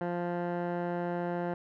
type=tone with low-pass filter; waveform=15% pulse; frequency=174.61 Hz; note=F3; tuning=in tune; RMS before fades=-33 dBFS; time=0.01-1.54 s; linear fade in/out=2 ms; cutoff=1200 Hz; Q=1.6; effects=none